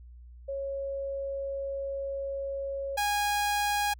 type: tone pair in turn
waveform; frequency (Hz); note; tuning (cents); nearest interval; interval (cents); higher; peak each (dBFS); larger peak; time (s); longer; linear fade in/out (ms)
sine / sawtooth; 550 / 822.6; C#5 / G#5; -14 / -17; perfect fifth; 697; second; -31 / -22; second; 0.48-2.97 / 2.97-3.94; first; 10
effects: added 60 Hz sine -46 dBFS peak until 3.99 s